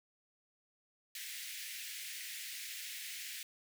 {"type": "high-pass noise", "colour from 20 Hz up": "pink", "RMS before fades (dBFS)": -45, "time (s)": [1.15, 3.43], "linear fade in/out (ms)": 2, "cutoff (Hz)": 1800, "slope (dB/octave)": 48, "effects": []}